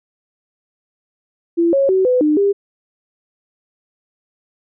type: tone with pitch steps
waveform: sine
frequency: 338.3 / 549 / 378.1 / 502 / 302.5 / 400.6 Hz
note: E4 / C#5 / F#4 / B4 / D#4 / G4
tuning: +45 / -17 / +38 / +28 / -49 / +38 cents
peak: -11 dBFS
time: 1.57-2.53 s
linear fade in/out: 20 ms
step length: 160 ms
effects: none